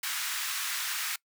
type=high-pass noise; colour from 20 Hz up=pink; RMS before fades=-33 dBFS; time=0.03-1.16 s; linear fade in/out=5 ms; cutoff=1300 Hz; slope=24 dB/octave; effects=noise-tail reverb RT60 0.1 s tail -23 dB re dry